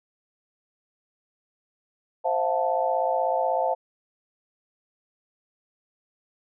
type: chord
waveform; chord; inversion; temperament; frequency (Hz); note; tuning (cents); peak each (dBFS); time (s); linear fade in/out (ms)
sine; F major seventh; second; equal with one note detuned; 523.3 / 659.3 / 715.6 / 880; C5 / E5 / F5 / A5; 0 / 0 / +42 / 0; -27; 2.24-3.75; 20
effects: none